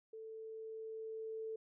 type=tone with level ramp; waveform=sine; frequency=442.6 Hz; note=A4; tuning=10 cents sharp; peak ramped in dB=-47 to -40 dBFS; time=0.13-1.56 s; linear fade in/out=5 ms; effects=none